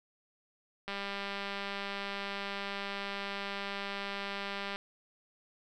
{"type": "click train", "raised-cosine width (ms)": 0.3, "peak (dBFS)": -22, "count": 773, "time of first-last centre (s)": [0.88, 4.759], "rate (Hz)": 199, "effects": []}